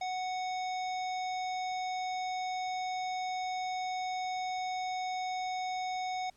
harmonic tone with a mistuned harmonic, 740 Hz, F#5, in tune, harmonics 1 / 3 / 5 / 7 / 9, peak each -33 / -43 / -47 / -50 / -52 dBFS, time 0.01-6.3 s, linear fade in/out 5 ms, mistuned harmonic 9, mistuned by -23 cents, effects pink hiss -67 dBFS RMS until 6.36 s + low-pass 11000 Hz 12 dB/octave

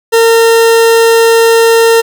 40% pulse tone, 457.2 Hz, A#4, 34 cents flat, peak -3 dBFS, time 0.12-2.02 s, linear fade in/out 20 ms, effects none

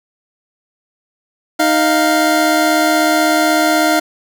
25% pulse tone pair together, 311.1 / 698.4 Hz, D#4 / F5, 0 / 0 cents, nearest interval octave + major second, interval 1400 cents, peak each -10 dBFS, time 1.59-4 s, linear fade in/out 10 ms, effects none

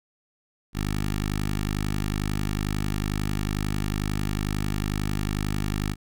10% pulse tone with notch filter, 51.1 Hz, G#1, 27 cents flat, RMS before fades -27 dBFS, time 0.73-5.96 s, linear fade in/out 50 ms, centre 580 Hz, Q 0.76, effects none

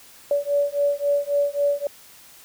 sine beating tone pair, 571 / 574.7 Hz, D5 / D5, -49 / -38 cents, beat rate 3.7 Hz, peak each -22 dBFS, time 0.31-1.87 s, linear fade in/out 2 ms, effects white hiss -48 dBFS RMS until 2.44 s

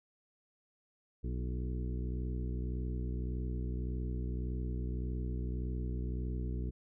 harmonic tone with a mistuned harmonic, 61.74 Hz, B1, in tune, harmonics 1 / 2 / 3 / 4 / 5 / 6 / 7, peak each -35 / -41 / -45 / -47 / -49 / -51 / -52 dBFS, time 1.23-6.71 s, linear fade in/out 20 ms, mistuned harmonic 5, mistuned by +44 cents, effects none

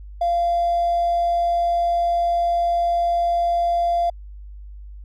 triangle tone with hard clipping, 690 Hz, F5, 21 cents flat, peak -17 dBFS, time 0.21-4.1 s, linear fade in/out 5 ms, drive 3 dB, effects added 50 Hz sine -35 dBFS peak until 5.04 s

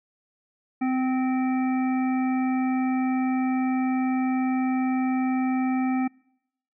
harmonic tone with a mistuned harmonic, 258.4 Hz, C4, 21 cents flat, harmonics 1 / 3 / 5 / 7 / 9, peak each -22 / -31 / -39 / -42 / -39 dBFS, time 0.81-6.08 s, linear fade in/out 10 ms, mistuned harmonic 7, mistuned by +33 cents, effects noise-tail reverb RT60 0.8 s tail -26 dB re dry

